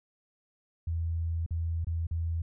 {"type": "tone with dropouts", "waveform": "sine", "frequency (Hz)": 82.9, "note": "E2", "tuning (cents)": 10, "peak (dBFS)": -28, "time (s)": [0.87, 2.42], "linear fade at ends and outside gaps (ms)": 5, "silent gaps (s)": [[1.463, 1.507], [1.846, 1.869], [2.069, 2.11]], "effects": []}